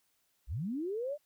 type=linear sweep; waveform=sine; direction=up; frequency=43.74 to 610 Hz; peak=-33 dBFS; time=0.47-1.18 s; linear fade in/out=50 ms; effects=white hiss -75 dBFS RMS until 1.25 s